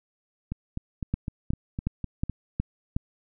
two click trains, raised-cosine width 5 ms, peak -18 / -13 dBFS, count 8 / 6, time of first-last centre 0.52-2.297 / 1.14-2.965 s, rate 3.94 / 2.74 Hz, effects none

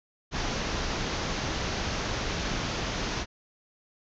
pink low-pass noise, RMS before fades -31 dBFS, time 0.31-3.26 s, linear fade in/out 50 ms, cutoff 6600 Hz, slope 96 dB/octave, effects none

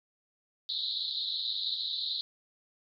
pink band-pass noise, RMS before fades -34 dBFS, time 0.69-2.21 s, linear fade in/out 0 ms, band 3700 to 4200 Hz, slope 96 dB/octave, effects none

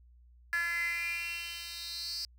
10% pulse tone with high-pass filter sweep, 341.1 Hz, F4, 41 cents flat, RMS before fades -36 dBFS, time 0.53-2.25 s, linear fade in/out 0 ms, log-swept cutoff 1700 to 4800 Hz, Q 8.2, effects added 60 Hz sine -56 dBFS peak until 2.38 s

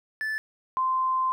triangle / sine tone pair in turn, 1748 / 1039.4 Hz, A6 / C6, -12 / -12 cents, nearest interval major sixth, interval 900 cents, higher first, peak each -25 / -22 dBFS, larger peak second, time 0.21-0.38 / 0.77-1.32 s, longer second, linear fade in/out 0 ms, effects none

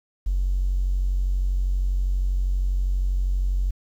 triangle tone, 46.25 Hz, F#1, in tune, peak -16 dBFS, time 0.26-3.71 s, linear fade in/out 10 ms, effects tanh soft clip ceiling -17 dBFS + 9-bit

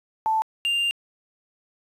sine / triangle tone pair in turn, 880 / 2794 Hz, A5 / F7, 0 / 0 cents, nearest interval octave + minor sixth, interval 2000 cents, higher second, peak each -19 dBFS, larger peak neither, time 0.26-0.42 / 0.65-0.91 s, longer second, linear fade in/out 0 ms, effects resampled to 32000 Hz + 9-bit

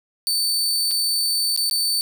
sawtooth tone with dropouts, 4542 Hz, C#8, 41 cents sharp, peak -16 dBFS, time 0.27-2.01 s, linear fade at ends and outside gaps 0 ms, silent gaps 0.911-0.915 / 1.563-1.575 / 1.698-1.711 s, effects none

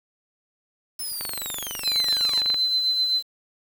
5% pulse linear sweep, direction down, 5300 to 830 Hz, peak -23 dBFS, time 0.99-2.41 s, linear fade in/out 5 ms
click train, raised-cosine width 0.3 ms, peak -16 dBFS, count 33, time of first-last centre 1.21-2.543 s, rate 24 Hz
sine tone with tremolo, 4054 Hz, B7, 45 cents sharp, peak -18 dBFS, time 1.83-3.23 s, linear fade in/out 50 ms, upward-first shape sine, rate 7.8 Hz, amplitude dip 40%
effects 7-bit

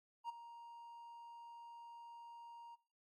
triangle tone with ADSR envelope, 937 Hz, A#5, 9 cents sharp, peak -37 dBFS, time 0.24-2.76 s, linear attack 52 ms, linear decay 14 ms, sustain -14 dB, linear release 20 ms, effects noise-tail reverb RT60 0.5 s tail -22 dB re dry + AAC 64 kbps

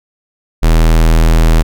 square tone, 40.5 Hz, E1, 30 cents flat, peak -6 dBFS, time 0.62-1.63 s, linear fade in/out 20 ms, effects none

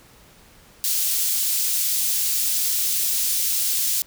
white high-pass noise, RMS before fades -22 dBFS, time 0.84-4.02 s, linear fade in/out 0 ms, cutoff 4200 Hz, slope 12 dB/octave, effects pink hiss -51 dBFS RMS until 4.06 s

